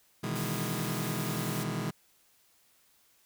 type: chord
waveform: sawtooth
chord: E major seventh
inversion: second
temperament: just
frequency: 123.61 / 154.51 / 164.81 / 206 Hz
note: B2 / D#3 / E3 / G#3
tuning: +2 / -12 / 0 / -14 cents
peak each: -33 dBFS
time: 0.23-1.91 s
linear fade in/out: 10 ms
type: noise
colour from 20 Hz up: white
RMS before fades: -41 dBFS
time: 0.35-1.64 s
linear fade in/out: 10 ms
effects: white hiss -66 dBFS RMS until 3.25 s